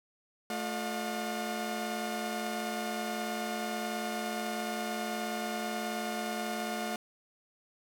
sawtooth tone cluster, 219.5 / 353.8 / 600 / 717 Hz, A3 / F4 / D5 / F5, -4 / +23 / +37 / +45 cents, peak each -33 / -40 / -38 / -33 dBFS, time 0.5-6.96 s, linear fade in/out 2 ms, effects none

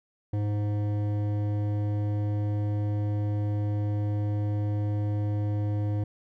sine tone with hard clipping, 103.83 Hz, G#2, in tune, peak -27 dBFS, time 0.33-6.04 s, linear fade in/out 5 ms, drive 12 dB, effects none

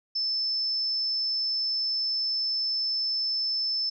sine tone, 5270 Hz, E8, 1 cent flat, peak -25 dBFS, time 0.15-3.9 s, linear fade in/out 10 ms, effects none

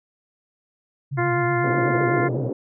sine tone with vibrato, 130.81 Hz, C3, in tune, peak -24 dBFS, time 1.11-2.5 s, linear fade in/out 20 ms, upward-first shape triangle, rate 8 Hz, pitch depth 150 cents each way
harmonic tone, 348.8 Hz, F4, 2 cents flat, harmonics 1 / 2 / 3 / 4 / 5 / 6, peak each -23 / -26 / -28 / -29 / -30 / -31 dBFS, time 1.17-2.29 s, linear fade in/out 20 ms
pink band-pass noise, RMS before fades -27 dBFS, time 1.64-2.53 s, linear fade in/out 5 ms, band 270 to 490 Hz, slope 24 dB/octave
effects none

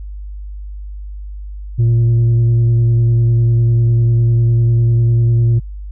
sine tone with vibrato, 116.54 Hz, A#2, in tune, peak -6 dBFS, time 1.78-5.6 s, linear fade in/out 20 ms, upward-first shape sine, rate 10 Hz, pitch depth 15 cents each way, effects tanh soft clip ceiling -8 dBFS + added 50 Hz sine -25 dBFS peak until 5.91 s

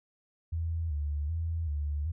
sine tone with vibrato, 77.78 Hz, D#2, in tune, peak -29 dBFS, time 0.52-2.12 s, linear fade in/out 10 ms, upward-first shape square, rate 1.3 Hz, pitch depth 100 cents each way, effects none

